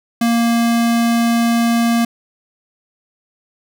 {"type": "tone", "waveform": "square", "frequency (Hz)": 233.1, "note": "A#3", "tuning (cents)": 0, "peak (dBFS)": -13, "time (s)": [0.21, 2.05], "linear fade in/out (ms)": 5, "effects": []}